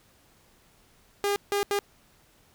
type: tone bursts at uneven times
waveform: sawtooth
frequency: 404.7 Hz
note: G#4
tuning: 45 cents flat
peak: -20 dBFS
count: 3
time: 1.24-1.36 / 1.52-1.63 / 1.71-1.79 s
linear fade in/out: 0 ms
effects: pink hiss -61 dBFS RMS until 2.54 s